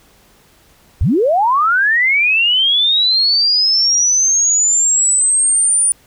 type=linear sweep; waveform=sine; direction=up; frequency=52.2 to 9450 Hz; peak=-10 dBFS; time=1.01-5.92 s; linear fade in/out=0 ms; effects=pink hiss -50 dBFS RMS until 6.06 s

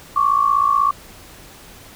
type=tone pair together; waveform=sine; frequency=1100 / 1156.2 Hz; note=C#6 / D6; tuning=-14 / -27 cents; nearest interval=minor second; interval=87 cents; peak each=-16 dBFS; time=0.16-0.91 s; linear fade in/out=5 ms; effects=pink hiss -42 dBFS RMS until 1.95 s

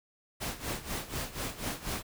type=noise with tremolo; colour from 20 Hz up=pink; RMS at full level=-34 dBFS; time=0.4-2.03 s; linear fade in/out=20 ms; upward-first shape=sine; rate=4.1 Hz; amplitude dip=80%; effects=none

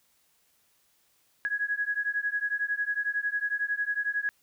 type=beating tone pair; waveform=sine; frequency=1661.2 / 1672.2 Hz; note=G#6 / G#6; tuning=0 / +11 cents; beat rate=11 Hz; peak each=-30 dBFS; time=1.45-4.29 s; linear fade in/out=0 ms; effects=white hiss -68 dBFS RMS until 4.42 s

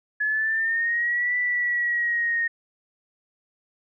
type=linear two-way sweep; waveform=sine; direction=up then down; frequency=1700 to 1975.5 to 1849 Hz; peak=-21 dBFS; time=0.2-2.48 s; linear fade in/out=10 ms; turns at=1.37 s; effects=none

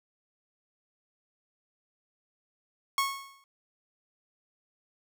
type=tone with exponential decay; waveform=sawtooth; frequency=1098 Hz; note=C#6; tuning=17 cents flat; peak=-19 dBFS; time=2.98-3.44 s; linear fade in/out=1 ms; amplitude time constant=100 ms; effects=none

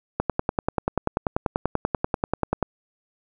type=click train; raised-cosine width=1 ms; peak=-7 dBFS; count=26; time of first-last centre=0.2-2.627 s; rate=10.3 Hz; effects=none

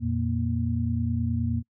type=tone cluster; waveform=sine; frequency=86.1 / 115.8 / 234.7 Hz; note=F2 / A#2 / A#3; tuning=-24 / -11 / +12 cents; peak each=-28 dBFS; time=0-1.63 s; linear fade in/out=50 ms; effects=noise-tail reverb RT60 0.1 s tail -26 dB re dry

